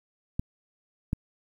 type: clicks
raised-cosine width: 5 ms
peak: -15 / -14 dBFS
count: 2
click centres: 0.395 / 1.131 s
effects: 9-bit